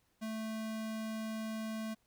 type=tone; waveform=square; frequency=220 Hz; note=A3; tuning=in tune; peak=-38 dBFS; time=0.21-1.95 s; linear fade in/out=20 ms; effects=pink hiss -75 dBFS RMS until 2.06 s